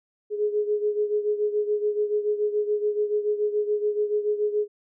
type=beating tone pair; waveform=sine; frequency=417.5 / 424.5 Hz; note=G#4 / G#4; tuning=+9 / +38 cents; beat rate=7 Hz; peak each=-23 / -28 dBFS; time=0.3-4.68 s; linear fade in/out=50 ms; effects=none